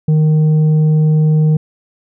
triangle tone with tanh clipping, 154.8 Hz, D#3, 9 cents flat, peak -9 dBFS, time 0.08-1.57 s, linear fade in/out 5 ms, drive 9 dB, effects none

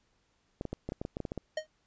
clicks, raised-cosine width 2 ms, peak -22 dBFS, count 12, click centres 0.611 / 0.653 / 0.73 / 0.89 / 0.921 / 1.015 / 1.051 / 1.169 / 1.203 / 1.252 / 1.319 / 1.377 s
square tone with exponential decay, 622.3 Hz, D#5, in tune, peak -28 dBFS, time 1.57-1.67 s, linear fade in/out 5 ms, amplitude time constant 20 ms
effects pink hiss -73 dBFS RMS until 1.86 s + resampled to 16000 Hz

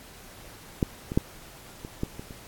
clicks, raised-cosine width 3 ms, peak -9 / -18 / -7 / -24 / -14 / -24 / -27 dBFS, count 7, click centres 0.828 / 1.119 / 1.175 / 1.849 / 2.034 / 2.195 / 2.308 s, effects pink hiss -48 dBFS RMS until 2.47 s + AAC 64 kbps

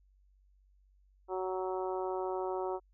harmonic tone, 186.5 Hz, F#3, 14 cents sharp, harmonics 2 / 3 / 4 / 5 / 6 / 7, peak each -35 / -41 / -40 / -41 / -48 / -48 dBFS, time 1.28-2.8 s, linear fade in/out 50 ms, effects added 48 Hz sine -63 dBFS peak until 2.93 s

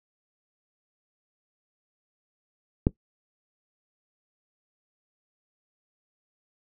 click, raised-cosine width 3 ms, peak -6 dBFS, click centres 2.869 s, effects noise-tail reverb RT60 0.1 s tail -19 dB re dry

